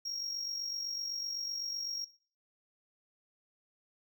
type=tone with amplitude modulation; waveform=triangle; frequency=5588 Hz; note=F8; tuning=in tune; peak=-32 dBFS; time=0.05-2.05 s; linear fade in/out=10 ms; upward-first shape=sine; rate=47.9 Hz; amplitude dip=50%; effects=noise-tail reverb RT60 0.4 s tail -17 dB re dry